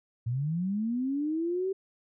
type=linear sweep; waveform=sine; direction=up; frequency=111.9 to 390 Hz; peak=-27 dBFS; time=0.26-1.73 s; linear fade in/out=10 ms; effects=none